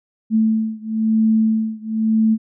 sine beating tone pair, 220 / 221 Hz, A3 / A3, 0 / +8 cents, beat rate 1 Hz, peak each -17 / -18 dBFS, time 0.3-2.38 s, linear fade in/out 50 ms, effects none

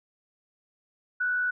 sine tone with frequency modulation, 1480 Hz, F#6, in tune, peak -24 dBFS, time 1.2-1.51 s, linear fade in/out 10 ms, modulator 70.7 Hz, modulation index 0.35, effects none

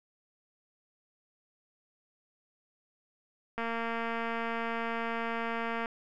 click train, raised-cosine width 0.5 ms, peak -20 dBFS, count 525, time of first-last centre 3.58-5.858 s, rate 230 Hz, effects none

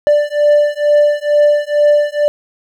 triangle beating tone pair, 588 / 590.2 Hz, D5 / D5, +2 / +8 cents, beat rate 2.2 Hz, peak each -10 dBFS, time 0.07-2.28 s, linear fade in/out 0 ms, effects none

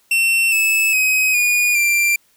45% pulse tone with pitch steps, 2700 / 2613 / 2528 / 2446 / 2367 Hz, E7 / E7 / D#7 / D#7 / D7, +41 / -16 / +27 / -30 / +13 cents, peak -13 dBFS, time 0.11-2.16 s, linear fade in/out 5 ms, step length 410 ms, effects white hiss -58 dBFS RMS until 2.36 s

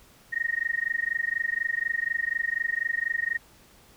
sine tone with amplitude modulation, 1864.7 Hz, A#6, in tune, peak -21 dBFS, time 0.32-3.38 s, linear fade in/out 20 ms, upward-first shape sine, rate 24.1 Hz, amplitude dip 100%, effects pink hiss -56 dBFS RMS until 3.96 s

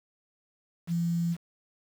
sine tone with quantisation, 170 Hz, F3, 46 cents flat, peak -25 dBFS, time 0.87-1.37 s, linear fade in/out 50 ms, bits 8, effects none

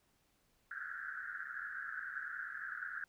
white band-pass noise, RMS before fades -44 dBFS, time 0.71-3.04 s, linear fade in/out 0 ms, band 1400 to 1700 Hz, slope 96 dB/octave, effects pink hiss -75 dBFS RMS until 3.08 s

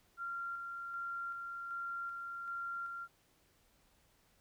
sine tone with tremolo, 1382 Hz, F6, 19 cents flat, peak -38 dBFS, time 0.17-3.08 s, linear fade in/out 50 ms, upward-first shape square, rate 1.3 Hz, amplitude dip 30%, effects pink hiss -71 dBFS RMS until 4.4 s

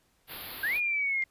white band-stop noise, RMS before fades -39 dBFS, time 0.27-0.81 s, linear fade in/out 50 ms, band 4700 to 11000 Hz, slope 96 dB/octave
sine linear two-way sweep, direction up then down, 1544 to 2460 to 2099 Hz, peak -26 dBFS, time 0.63-1.24 s, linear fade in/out 5 ms, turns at 0.77 s
click, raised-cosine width 0.2 ms, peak -32 dBFS, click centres 1.224 s
effects pink hiss -69 dBFS RMS until 1.3 s + resampled to 32000 Hz

